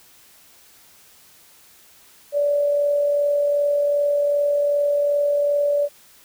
sine tone with amplitude modulation, 578 Hz, D5, 28 cents flat, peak -15 dBFS, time 2.32-5.89 s, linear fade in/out 50 ms, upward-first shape sine, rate 42.6 Hz, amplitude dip 30%, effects white hiss -51 dBFS RMS until 6.24 s

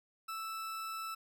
40% pulse tone, 1318.5 Hz, E6, in tune, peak -38 dBFS, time 0.28-1.15 s, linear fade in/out 10 ms, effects none

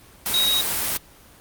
sine tone in noise, 3800 Hz, A#7, 33 cents sharp, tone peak -18 dBFS, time 0.34-0.61 s, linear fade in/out 0 ms, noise white, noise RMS -24 dBFS, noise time 0.26-0.97 s, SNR +3 dB, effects pink hiss -49 dBFS RMS until 1.4 s + Opus 24 kbps

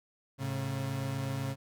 35% pulse tone pair together, 107.7 / 135.69 Hz, A2 / C#3, -37 / -37 cents, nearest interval major third, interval 400 cents, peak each -36 / -32 dBFS, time 0.38-1.56 s, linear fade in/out 50 ms, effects none

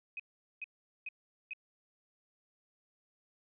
sine tone bursts, 2519 Hz, D#7, 21 cents sharp, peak -38 dBFS, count 4, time 0.17-1.534 s, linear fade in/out 2 ms, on 26 ms, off 420 ms, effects none

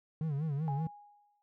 triangle tone with vibrato, 149.3 Hz, D3, 29 cents sharp, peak -29 dBFS, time 0.21-0.87 s, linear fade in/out 2 ms, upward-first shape sine, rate 5.2 Hz, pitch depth 140 cents each way
sine tone with exponential decay, 824 Hz, G#5, 14 cents flat, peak -35 dBFS, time 0.68-1.42 s, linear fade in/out 0 ms, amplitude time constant 160 ms
effects noise-tail reverb RT60 0.1 s tail -23 dB re dry

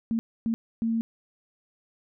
sine tone bursts at uneven times, 227.4 Hz, A#3, 43 cents flat, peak -23 dBFS, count 3, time 0.11-0.19 / 0.46-0.54 / 0.82-1.01 s, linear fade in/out 0 ms, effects none

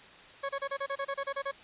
20% pulse tone bursts, 553 Hz, C#5, 4 cents flat, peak -26 dBFS, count 12, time 0.43-1.515 s, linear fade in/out 10 ms, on 62 ms, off 31 ms, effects white hiss -52 dBFS RMS until 1.63 s + resampled to 8000 Hz

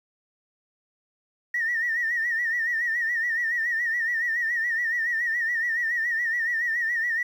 sine tone with vibrato, 1864.7 Hz, A#6, in tune, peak -22 dBFS, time 1.54-7.23 s, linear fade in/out 5 ms, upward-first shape sine, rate 7.1 Hz, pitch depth 80 cents each way, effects tanh soft clip ceiling -18 dBFS + 9-bit

